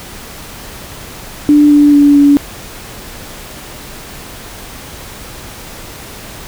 sine tone with pitch steps, 294.5 / 291.8 / 287.8 / 285.7 Hz, D4 / D4 / D4 / D4, +5 / -11 / -35 / -48 cents, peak -3 dBFS, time 1.49-2.37 s, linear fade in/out 0 ms, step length 220 ms, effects pink hiss -30 dBFS RMS until 6.47 s

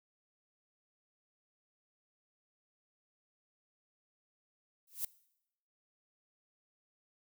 violet noise with exponential growth, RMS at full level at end -32 dBFS, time 4.87-5.05 s, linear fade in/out 5 ms, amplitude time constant 38 ms, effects noise-tail reverb RT60 0.8 s tail -21 dB re dry

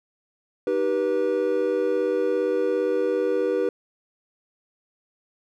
triangle chord, Eb augmented, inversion none, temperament just, 311.1 / 388.9 / 486.1 Hz, Eb4 / G4 / B4, 0 / -14 / -28 cents, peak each -27 / -23 / -21 dBFS, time 0.67-3.69 s, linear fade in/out 2 ms, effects none

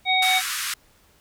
harmonic tone, 748 Hz, F#5, 19 cents sharp, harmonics 1 / 3 / 5, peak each -22 / -21 / -22 dBFS, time 0.05-0.42 s, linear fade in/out 50 ms
pink band-pass noise, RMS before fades -28 dBFS, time 0.22-0.74 s, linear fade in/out 5 ms, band 1200 to 14000 Hz, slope 48 dB/octave
effects pink hiss -58 dBFS RMS until 1.2 s

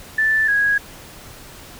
sine tone pair in turn, 1760 / 1654.7 Hz, A6 / G#6, 0 / -7 cents, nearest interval minor second, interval 107 cents, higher first, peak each -14 dBFS, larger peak neither, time 0.18-0.48 / 0.48-0.78 s, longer neither, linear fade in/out 5 ms, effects pink hiss -40 dBFS RMS until 1.79 s

